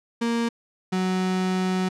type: tone pair in turn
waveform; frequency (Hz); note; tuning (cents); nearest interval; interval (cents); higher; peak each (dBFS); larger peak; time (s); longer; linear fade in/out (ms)
35% pulse; 233.1 / 185.71; A#3 / F#3; 0 / +7; major third; 393; first; -20; neither; 0.21-0.49 / 0.92-1.89; second; 10
effects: low-pass 7000 Hz 12 dB/octave